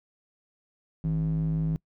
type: tone with band-pass filter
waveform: square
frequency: 53 Hz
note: G#1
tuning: 36 cents sharp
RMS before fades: -27 dBFS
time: 1.04-1.76 s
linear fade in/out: 0 ms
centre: 170 Hz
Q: 4.1
effects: noise-tail reverb RT60 0.1 s tail -24 dB re dry